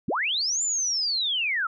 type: linear two-way sweep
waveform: sine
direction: up then down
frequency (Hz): 111 to 7260 to 1275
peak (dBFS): -23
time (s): 0.08-1.67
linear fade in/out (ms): 5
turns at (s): 0.63
effects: none